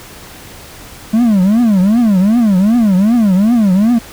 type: tone with vibrato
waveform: triangle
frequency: 210.5 Hz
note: G#3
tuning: 24 cents sharp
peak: -5 dBFS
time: 1.13-3.99 s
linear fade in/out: 10 ms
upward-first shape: triangle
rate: 2.6 Hz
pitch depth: 290 cents each way
effects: pink hiss -34 dBFS RMS until 4.12 s